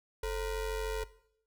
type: ring-modulated tone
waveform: square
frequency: 243.6 Hz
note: B3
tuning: 24 cents flat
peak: -30 dBFS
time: 0.23-1.04 s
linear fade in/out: 5 ms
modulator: 197 Hz
effects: noise-tail reverb RT60 0.7 s tail -18 dB re dry